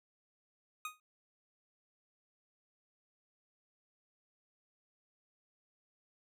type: tone with exponential decay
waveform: 25% pulse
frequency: 1244.5 Hz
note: D#6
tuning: in tune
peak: -32 dBFS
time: 0.85-1 s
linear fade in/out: 2 ms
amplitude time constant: 31 ms
effects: none